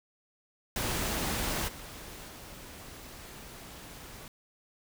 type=noise with level steps; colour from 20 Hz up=pink; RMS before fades=-32 / -45 / -47 dBFS; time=0.76-4.28 s; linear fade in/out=2 ms; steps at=1.67 / 2.27 s; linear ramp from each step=20 ms; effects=none